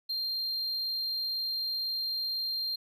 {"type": "tone", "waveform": "triangle", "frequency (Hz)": 4186, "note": "C8", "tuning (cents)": 0, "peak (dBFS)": -29, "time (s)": [0.09, 2.76], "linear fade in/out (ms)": 10, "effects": []}